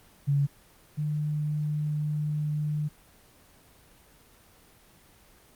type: tone pair in turn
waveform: sine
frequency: 141.6 / 150.31 Hz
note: C#3 / D3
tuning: +37 / +41 cents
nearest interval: minor second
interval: 104 cents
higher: second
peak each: -21 / -26 dBFS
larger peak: first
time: 0.27-0.47 / 0.97-2.89 s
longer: second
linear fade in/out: 20 ms
effects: pink hiss -57 dBFS RMS until 5.55 s + Opus 24 kbps